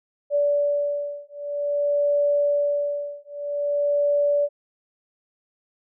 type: beating tone pair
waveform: sine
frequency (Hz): 578 / 578.51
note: D5 / D5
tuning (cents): -28 / -26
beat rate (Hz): 0.51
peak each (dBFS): -23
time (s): 0.3-4.49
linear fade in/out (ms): 50
effects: none